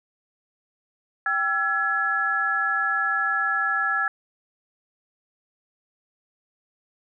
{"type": "tone cluster", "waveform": "sine", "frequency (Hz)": [785, 1343, 1693], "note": ["G5", "E6", "G#6"], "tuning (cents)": [2, 32, 33], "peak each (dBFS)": [-31, -25, -23], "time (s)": [1.26, 4.08], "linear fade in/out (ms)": 2, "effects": []}